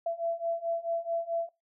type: beating tone pair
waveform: sine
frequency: 669 / 673.6 Hz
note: E5 / E5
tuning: +25 / +37 cents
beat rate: 4.6 Hz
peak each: -33 / -32 dBFS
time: 0.06-1.49 s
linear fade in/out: 5 ms
effects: noise-tail reverb RT60 0.2 s tail -18 dB re dry